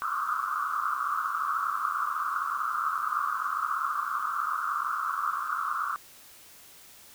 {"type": "band-pass noise", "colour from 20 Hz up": "pink", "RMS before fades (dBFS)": -30, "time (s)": [0.02, 5.96], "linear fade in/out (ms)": 0, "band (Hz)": [1100, 1400], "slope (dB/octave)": 96, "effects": ["white hiss -52 dBFS RMS until 7.14 s"]}